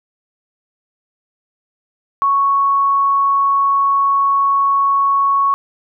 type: tone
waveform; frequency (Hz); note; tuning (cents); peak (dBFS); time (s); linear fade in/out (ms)
sine; 1108.7; C#6; 0; -11; 2.22-5.54; 0
effects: none